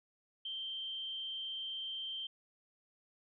sine tone with amplitude modulation, 3136 Hz, G7, in tune, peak -37 dBFS, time 0.45-2.27 s, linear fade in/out 5 ms, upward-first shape sine, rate 219 Hz, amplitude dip 35%, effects none

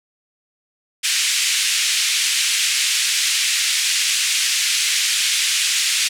pink band-pass noise, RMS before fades -19 dBFS, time 1.03-6.09 s, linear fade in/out 20 ms, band 2200 to 9400 Hz, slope 24 dB/octave, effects none

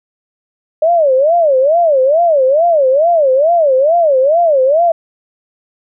sine tone with vibrato, 599 Hz, D5, 34 cents sharp, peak -7 dBFS, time 0.82-4.92 s, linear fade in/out 5 ms, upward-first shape sine, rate 2.3 Hz, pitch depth 260 cents each way, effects none

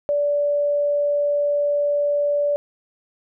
sine tone, 580 Hz, D5, 22 cents flat, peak -17 dBFS, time 0.09-2.56 s, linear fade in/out 0 ms, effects none

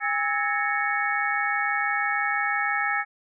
sine tone cluster, 814 / 1305 / 1682 / 1828 / 2214 Hz, G#5 / E6 / G#6 / A#6 / C#7, -35 / -18 / +22 / -34 / -3 cents, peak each -29 dBFS, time 0-3.05 s, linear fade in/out 50 ms, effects none

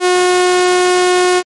sawtooth tone, 361.8 Hz, F#4, 39 cents flat, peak -5 dBFS, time 0-1.43 s, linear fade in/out 50 ms, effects MP3 48 kbps

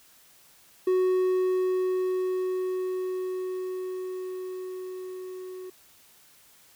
triangle tone with level ramp, 370 Hz, F#4, in tune, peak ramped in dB -18 to -35 dBFS, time 0.87-5.7 s, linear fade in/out 5 ms, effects white hiss -57 dBFS RMS until 6.75 s

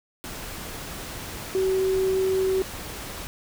sine tone in noise, 379.3 Hz, F#4, 43 cents sharp, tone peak -20 dBFS, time 1.55-2.62 s, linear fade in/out 0 ms, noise pink, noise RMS -36 dBFS, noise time 0.24-3.27 s, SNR +13 dB, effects none

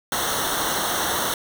pink noise with comb filter, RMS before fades -24 dBFS, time 0.12-1.34 s, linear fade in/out 2 ms, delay 0.41 ms, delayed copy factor -0.9, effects none

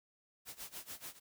white noise with tremolo, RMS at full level -45 dBFS, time 0.45-1.2 s, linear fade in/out 50 ms, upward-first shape sine, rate 6.9 Hz, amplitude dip 90%, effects none

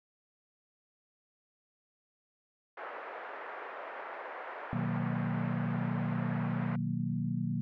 pink band-pass noise, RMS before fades -43 dBFS, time 2.77-6.76 s, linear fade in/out 5 ms, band 480 to 1900 Hz, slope 24 dB/octave
sine chord, B major seventh, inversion none, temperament equal, 123.47 / 155.56 / 185 / 233.1 Hz, B2 / D#3 / F#3 / A#3, 0 / 0 / 0 / 0 cents, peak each -36 dBFS, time 4.73-7.61 s, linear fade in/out 0 ms
effects none

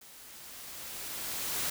white noise with level ramp, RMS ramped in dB -53 to -32 dBFS, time 0.01-1.7 s, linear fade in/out 5 ms, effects none

